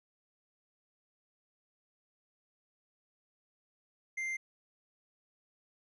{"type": "tone with tanh clipping", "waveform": "triangle", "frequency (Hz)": 2093, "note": "C7", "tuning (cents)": 0, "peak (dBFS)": -35, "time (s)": [4.17, 4.37], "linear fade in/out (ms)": 10, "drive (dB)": 10, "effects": []}